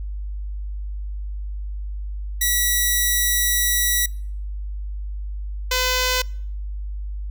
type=tone pair in turn; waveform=5% pulse; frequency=1940 / 506.3 Hz; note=B6 / B4; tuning=-31 / +43 cents; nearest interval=octave + major seventh; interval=2326 cents; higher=first; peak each=-7 dBFS; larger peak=neither; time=2.41-4.06 / 5.71-6.22 s; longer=first; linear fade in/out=5 ms; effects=noise-tail reverb RT60 0.6 s tail -26 dB re dry + added 50 Hz sine -26 dBFS peak until 7.3 s